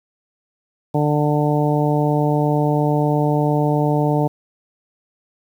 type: harmonic tone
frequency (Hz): 148.5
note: D3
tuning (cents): +20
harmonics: 1 / 2 / 3 / 4 / 5 / 6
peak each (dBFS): -18 / -21 / -23 / -24 / -25 / -26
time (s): 0.94-4.28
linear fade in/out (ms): 10
effects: 8-bit